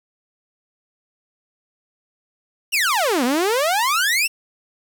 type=exponential two-way sweep; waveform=sawtooth; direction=down then up; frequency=2960 to 233.2 to 2799 Hz; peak=-13 dBFS; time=2.72-4.28 s; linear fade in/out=20 ms; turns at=3.24 s; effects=7-bit